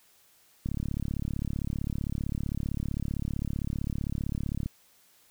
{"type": "click train", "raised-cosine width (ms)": 5, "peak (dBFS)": -19, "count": 143, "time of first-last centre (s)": [0.66, 4.66], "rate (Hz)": 35.5, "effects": ["white hiss -62 dBFS RMS until 5.3 s"]}